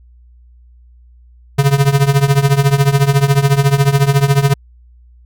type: tone with tremolo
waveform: square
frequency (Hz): 139.4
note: C#3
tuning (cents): +10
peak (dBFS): -6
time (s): 1.58-4.54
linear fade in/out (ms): 10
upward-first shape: triangle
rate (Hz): 14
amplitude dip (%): 90
effects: added 60 Hz sine -41 dBFS peak until 5.25 s